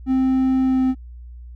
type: tone with pitch glide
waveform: triangle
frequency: 261.6 to 259.5 Hz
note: C4 to C4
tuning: 0 to -14 cents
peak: -13 dBFS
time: 0.06-0.95 s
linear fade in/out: 50 ms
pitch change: -14 cents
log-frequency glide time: 0.63-0.83 s
effects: added 60 Hz sine -35 dBFS peak until 1.55 s